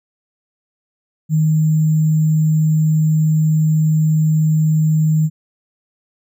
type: tone with sample-and-hold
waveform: sine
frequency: 156.1 Hz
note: D#3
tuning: 6 cents sharp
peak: -11 dBFS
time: 1.29-5.3 s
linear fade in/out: 50 ms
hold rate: 7350 Hz
effects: none